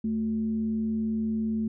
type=tone with frequency modulation; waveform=sine; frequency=220.6 Hz; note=A3; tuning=5 cents sharp; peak=-25 dBFS; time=0.04-1.68 s; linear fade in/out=5 ms; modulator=146 Hz; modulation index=0.28; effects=none